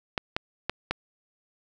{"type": "clicks", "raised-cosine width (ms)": 0.3, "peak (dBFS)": -10, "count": 4, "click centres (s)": [0.178, 0.365, 0.696, 0.91], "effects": []}